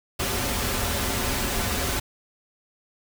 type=noise with comb filter; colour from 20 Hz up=pink; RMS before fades=-26 dBFS; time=0.19-2 s; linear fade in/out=10 ms; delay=6.3 ms; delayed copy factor=-0.55; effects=none